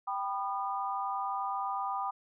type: chord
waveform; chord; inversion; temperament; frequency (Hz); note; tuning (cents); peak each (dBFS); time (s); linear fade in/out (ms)
sine; G augmented; none; equal with one note detuned; 784 / 987.8 / 1218.9; G5 / B5 / D#6; 0 / 0 / -36; -35 / -36 / -36; 0.07-2.11; 10
effects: none